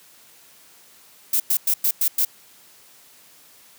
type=noise bursts; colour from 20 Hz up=violet; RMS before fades=-19 dBFS; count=6; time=1.33-2.25 s; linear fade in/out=5 ms; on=70 ms; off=100 ms; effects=white hiss -51 dBFS RMS until 3.78 s + high-pass 100 Hz 12 dB/octave